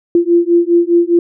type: beating tone pair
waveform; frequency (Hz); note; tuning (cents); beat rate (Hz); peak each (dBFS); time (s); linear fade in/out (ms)
sine; 341.4 / 346.3; F4 / F4; -39 / -15; 4.9; -11; 0.15-1.19; 2
effects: none